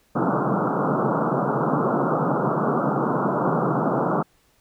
pink band-pass noise, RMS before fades -22 dBFS, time 0.15-4.23 s, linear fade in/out 10 ms, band 130 to 1400 Hz, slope 96 dB/octave, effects pink hiss -62 dBFS RMS until 4.6 s

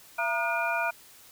sine tone cluster, 676 / 939 / 1214 / 1442 / 2409 Hz, E5 / A#5 / D#6 / F#6 / D7, +43 / +12 / -43 / -45 / +43 cents, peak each -31 / -32 / -38 / -30 / -32 dBFS, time 0.18-0.91 s, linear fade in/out 10 ms, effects white hiss -53 dBFS RMS until 1.31 s

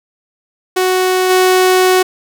sawtooth tone with level steps, 370.3 Hz, F#4, 1 cent sharp, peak -7 / -4 dBFS, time 0.76-2.03 s, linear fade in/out 10 ms, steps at 1.29 s, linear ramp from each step 20 ms, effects none

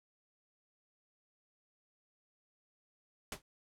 pink noise with exponential decay, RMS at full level -35 dBFS, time 3.32-3.42 s, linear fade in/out 2 ms, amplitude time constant 20 ms, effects low-pass 12000 Hz 12 dB/octave

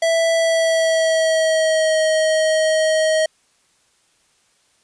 square tone with pitch glide, 659.3 to 630.6 Hz, E5 to D#5, 0 to +23 cents, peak -15 dBFS, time 0.02-3.26 s, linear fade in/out 5 ms, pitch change -77 cents, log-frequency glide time 0.35-2 s, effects white hiss -60 dBFS RMS until 4.83 s + resampled to 22050 Hz

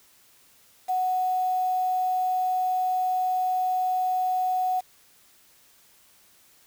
sine tone with quantisation, 740 Hz, F#5, in tune, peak -22 dBFS, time 0.88-4.81 s, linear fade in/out 20 ms, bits 7, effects white hiss -58 dBFS RMS until 6.66 s

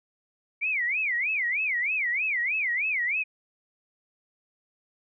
sine tone with vibrato, 2217 Hz, C#7, in tune, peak -24 dBFS, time 0.61-3.24 s, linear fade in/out 20 ms, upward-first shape sine, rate 3.2 Hz, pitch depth 280 cents each way, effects none

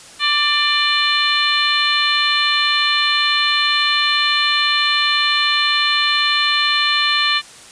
harmonic tone with a mistuned harmonic, 594 Hz, D5, 20 cents sharp, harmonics 2 / 3 / 4 / 5 / 6 / 7, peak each -21 / -21 / -21 / -21 / -21 / -21 dBFS, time 0.19-7.42 s, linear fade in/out 50 ms, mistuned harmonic 2, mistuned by -27 cents, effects white hiss -40 dBFS RMS until 7.71 s + resampled to 22050 Hz

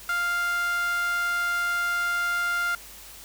sawtooth tone with high-pass filter, 698.5 Hz, F5, in tune, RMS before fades -26 dBFS, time 0.09-2.75 s, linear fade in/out 2 ms, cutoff 1400 Hz, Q 4.8, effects added 50 Hz sine -53 dBFS peak until 3.24 s + white hiss -45 dBFS RMS until 3.24 s

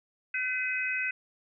harmonic tone, 507 Hz, B4, 45 cents sharp, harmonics 3 / 4 / 5, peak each -33 / -34 / -31 dBFS, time 0.34-1.11 s, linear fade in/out 5 ms, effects none

